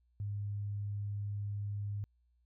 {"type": "tone", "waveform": "sine", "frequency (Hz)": 102.2, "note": "G#2", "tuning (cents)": -27, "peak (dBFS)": -35, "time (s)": [0.2, 2.04], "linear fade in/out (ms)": 0, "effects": ["added 60 Hz sine -69 dBFS peak until 2.45 s"]}